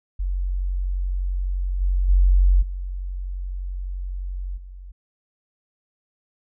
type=tone with level steps; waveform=sine; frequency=45.84 Hz; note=F#1; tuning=15 cents flat; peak=-21 / -17 / -12 / -26 / -36 dBFS; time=0.19-4.92 s; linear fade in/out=10 ms; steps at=1.8 / 2.08 / 2.61 / 4.56 s; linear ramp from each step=20 ms; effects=none